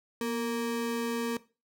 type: ring-modulated tone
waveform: square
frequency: 349.2 Hz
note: F4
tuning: in tune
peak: -27 dBFS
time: 0.21-1.37 s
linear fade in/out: 2 ms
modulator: 111 Hz
effects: noise-tail reverb RT60 0.3 s tail -17 dB re dry